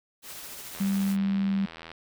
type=noise with tremolo; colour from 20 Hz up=white; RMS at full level=-40 dBFS; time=0.22-1.17 s; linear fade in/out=50 ms; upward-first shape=triangle; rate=14 Hz; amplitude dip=30%
type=click train; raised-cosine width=0.3 ms; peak=-25 dBFS; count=97; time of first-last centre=0.75-1.916 s; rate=82.3 Hz
type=tone; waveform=sine; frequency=196.2 Hz; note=G3; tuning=2 cents sharp; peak=-23 dBFS; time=0.8-1.66 s; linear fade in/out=10 ms
effects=none